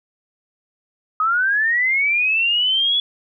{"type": "linear sweep", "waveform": "sine", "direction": "up", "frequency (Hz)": [1244.5, 3414], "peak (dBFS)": -15, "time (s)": [1.2, 3], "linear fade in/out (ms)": 2, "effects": []}